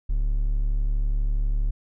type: tone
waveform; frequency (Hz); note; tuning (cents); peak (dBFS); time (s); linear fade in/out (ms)
triangle; 36.12; D1; -28; -18; 0.09-1.71; 10
effects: none